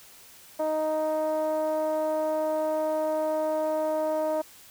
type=tone with low-pass filter; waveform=10% pulse; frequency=311.1 Hz; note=D#4; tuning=in tune; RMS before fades=-27 dBFS; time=0.59-4.42 s; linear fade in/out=10 ms; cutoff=720 Hz; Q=6.2; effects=white hiss -51 dBFS RMS until 4.7 s